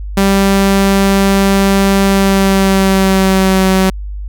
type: tone with pitch glide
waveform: sawtooth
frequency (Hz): 196 to 189.21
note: G3 to F#3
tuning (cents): 0 to +39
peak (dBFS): -4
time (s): 0.17-3.9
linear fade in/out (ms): 5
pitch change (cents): -61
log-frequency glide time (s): 2.05-3.66
effects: added 50 Hz sine -20 dBFS peak until 4.28 s